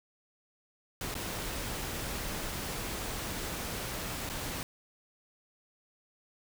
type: noise with dropouts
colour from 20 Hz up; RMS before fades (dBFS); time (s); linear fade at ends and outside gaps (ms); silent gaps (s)
pink; -37; 1.01-4.63; 1; 1.142-1.152 / 4.291-4.298
effects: none